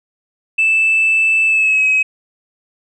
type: tone with pitch glide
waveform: sine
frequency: 2637 to 2547 Hz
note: E7 to D#7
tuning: 0 to +40 cents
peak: -9 dBFS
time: 0.58-2.03 s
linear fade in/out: 10 ms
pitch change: -60 cents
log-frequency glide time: 1.46-1.85 s
effects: tanh soft clip ceiling -7 dBFS